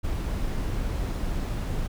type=noise; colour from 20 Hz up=brown; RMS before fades=-28 dBFS; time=0.03-1.88 s; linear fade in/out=20 ms; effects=none